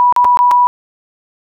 sine tone with dropouts, 980 Hz, B5, 14 cents flat, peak -6 dBFS, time 0-0.67 s, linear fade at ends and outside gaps 0 ms, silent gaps 0.125-0.163 / 0.245-0.251 / 0.372-0.39 / 0.511-0.515 s, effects none

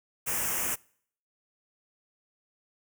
white band-stop noise, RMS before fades -30 dBFS, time 0.26-0.76 s, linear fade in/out 20 ms, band 2900 to 5800 Hz, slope 48 dB/octave, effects noise-tail reverb RT60 0.6 s tail -25 dB re dry

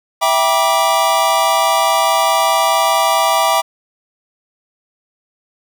square chord, E minor seventh, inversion none, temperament equal with one note detuned, 659.3 / 784 / 964.6 / 1174.7 Hz, E5 / G5 / B5 / D6, 0 / 0 / -41 / 0 cents, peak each -18 dBFS, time 0.21-3.62 s, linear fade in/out 20 ms, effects none

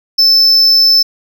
triangle tone, 5274 Hz, E8, in tune, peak -4 dBFS, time 0.18-1.03 s, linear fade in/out 10 ms, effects none

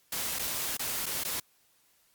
white noise with dropouts, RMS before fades -33 dBFS, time 0.12-1.4 s, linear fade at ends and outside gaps 5 ms, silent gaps 0.388-0.392 / 0.77-0.793 / 1.059-1.063 / 1.237-1.248 s, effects white hiss -67 dBFS RMS until 2.14 s + Opus 48 kbps

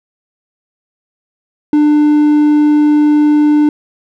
triangle tone, 298.2 Hz, D4, 27 cents sharp, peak -4 dBFS, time 1.73-3.69 s, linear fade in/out 2 ms, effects none

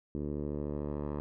10% pulse tone with low-pass filter sweep, 73.42 Hz, D2, in tune, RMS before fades -36 dBFS, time 0.15-1.2 s, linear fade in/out 0 ms, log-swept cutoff 360 to 880 Hz, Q 1.4, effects none

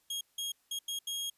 sawtooth tone bursts at uneven times, 3271 Hz, G#7, 27 cents flat, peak -31 dBFS, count 5, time 0.1-0.21 / 0.38-0.52 / 0.71-0.79 / 0.88-0.99 / 1.07-1.3 s, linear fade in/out 5 ms, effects white hiss -72 dBFS RMS until 1.37 s + resampled to 32000 Hz

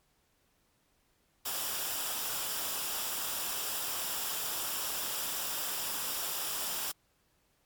white noise with comb filter, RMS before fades -35 dBFS, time 1.45-6.92 s, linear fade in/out 10 ms, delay 0.47 ms, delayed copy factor -0.5, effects pink hiss -72 dBFS RMS until 7.65 s + MP3 96 kbps

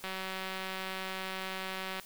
click train, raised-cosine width 0.3 ms, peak -22 dBFS, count 371, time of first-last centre 0.04-1.998 s, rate 189 Hz, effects white hiss -52 dBFS RMS until 2.05 s

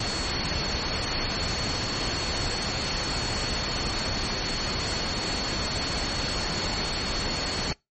sine tone in noise, 4387 Hz, C#8, 19 cents flat, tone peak -32 dBFS, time 0-7.73 s, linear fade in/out 5 ms, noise pink, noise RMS -29 dBFS, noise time 0-7.73 s, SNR -6 dB, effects noise-tail reverb RT60 0.2 s tail -24 dB re dry + MP3 32 kbps

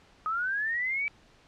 sine linear sweep, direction up, 1244.5 to 2320 Hz, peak -27 dBFS, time 0.26-1.08 s, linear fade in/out 0 ms, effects pink hiss -59 dBFS RMS until 1.47 s + low-pass 5000 Hz 12 dB/octave

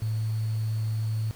sine tone with sample-and-hold, 110 Hz, A2, in tune, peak -25 dBFS, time 0.02-1.31 s, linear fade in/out 0 ms, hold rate 4410 Hz, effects pink hiss -50 dBFS RMS until 1.35 s

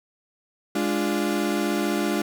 35% pulse chord, D diminished, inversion second, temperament equal, 207.7 / 293.7 / 349.2 Hz, Ab3 / D4 / F4, 0 / 0 / 0 cents, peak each -25 dBFS, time 0.75-2.22 s, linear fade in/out 5 ms, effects none

